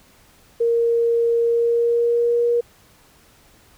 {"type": "tone with pitch glide", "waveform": "sine", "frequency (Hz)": [466.2, 474.9], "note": ["A#4", "A#4"], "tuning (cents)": [0, 32], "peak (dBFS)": -15, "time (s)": [0.6, 2.61], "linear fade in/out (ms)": 10, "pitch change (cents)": 32, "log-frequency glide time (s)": [1.41, 2.48], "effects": ["pink hiss -53 dBFS RMS until 3.77 s"]}